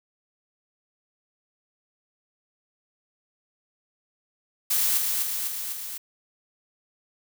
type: noise with echo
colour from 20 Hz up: blue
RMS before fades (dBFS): -23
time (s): 4.7-4.98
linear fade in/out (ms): 10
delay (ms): 250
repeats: 4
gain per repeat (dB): -3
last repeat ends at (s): 5.98
effects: none